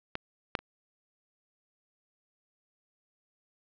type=clicks; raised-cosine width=0.3 ms; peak=-16 / -10 / -30 dBFS; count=3; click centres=0.154 / 0.552 / 0.59 s; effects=low-pass 4000 Hz 12 dB/octave